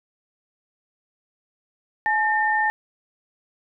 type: tone pair together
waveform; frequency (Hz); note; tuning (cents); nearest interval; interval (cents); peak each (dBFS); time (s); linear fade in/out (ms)
sine; 853 / 1808.9; G#5 / A6; +46 / +47; octave + minor second; 1301; -21; 2.06-2.7; 0
effects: none